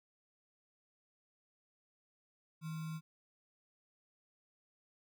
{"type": "tone with sample-and-hold", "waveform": "sine", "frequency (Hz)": 160, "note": "D#3", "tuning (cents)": 49, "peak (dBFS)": -39, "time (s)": [2.61, 3.01], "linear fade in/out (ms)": 50, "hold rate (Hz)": 1225, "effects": []}